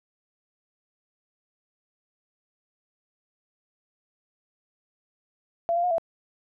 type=tone with pitch steps; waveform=sine; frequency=679 / 693 / 717 / 665 Hz; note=F5 / F5 / F5 / E5; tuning=-49 / -14 / +45 / +15 cents; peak=-21 dBFS; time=5.69-5.982 s; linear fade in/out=0 ms; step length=73 ms; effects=none